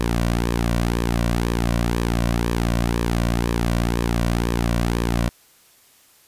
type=tone with flanger; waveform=sawtooth; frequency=58.27 Hz; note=A#1; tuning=in tune; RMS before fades=-21 dBFS; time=0-5.29 s; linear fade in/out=0 ms; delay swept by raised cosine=1.4 to 2.4 ms; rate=2 Hz; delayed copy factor=-0.6; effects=white hiss -54 dBFS RMS until 6.27 s + resampled to 32000 Hz